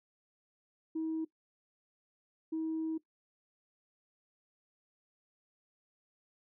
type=tone bursts at uneven times; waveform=sine; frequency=320 Hz; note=D#4; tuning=49 cents sharp; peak=-31 dBFS; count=2; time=0.95-1.25 / 2.52-2.98 s; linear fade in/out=10 ms; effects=noise-tail reverb RT60 0.1 s tail -18 dB re dry + tanh soft clip ceiling -29 dBFS